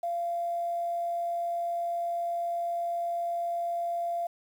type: tone with quantisation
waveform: sine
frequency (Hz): 688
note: F5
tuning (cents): -26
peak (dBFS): -28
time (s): 0.03-4.27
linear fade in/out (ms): 5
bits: 9
effects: none